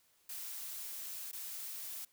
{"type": "noise with dropouts", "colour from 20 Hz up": "blue", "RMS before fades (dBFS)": -44, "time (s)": [0.29, 2.05], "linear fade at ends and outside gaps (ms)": 5, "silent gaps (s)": [1.315, 1.329], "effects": ["white hiss -71 dBFS RMS until 2.12 s"]}